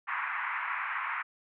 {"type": "band-pass noise", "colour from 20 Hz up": "pink", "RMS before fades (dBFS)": -34, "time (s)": [0.07, 1.23], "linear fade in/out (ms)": 20, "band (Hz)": [950, 2300], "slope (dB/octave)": 48, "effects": []}